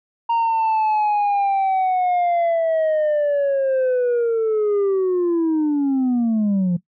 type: linear sweep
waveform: sine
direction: down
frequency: 932.3 to 171.3 Hz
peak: -13 dBFS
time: 0.29-6.77 s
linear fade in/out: 10 ms
effects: noise-tail reverb RT60 0.1 s tail -18 dB re dry + tanh soft clip ceiling -15 dBFS